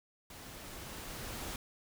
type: noise with level ramp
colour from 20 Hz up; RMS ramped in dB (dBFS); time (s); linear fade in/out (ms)
pink; -50 to -41; 0.3-1.56; 2
effects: none